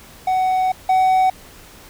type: tone pair in turn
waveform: triangle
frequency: 747 / 750.9 Hz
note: F#5 / F#5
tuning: +16 / +25 cents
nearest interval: unison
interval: 9 cents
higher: second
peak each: -13 / -10 dBFS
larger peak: second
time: 0.27-0.72 / 0.89-1.3 s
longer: first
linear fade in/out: 5 ms
effects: pink hiss -43 dBFS RMS until 1.89 s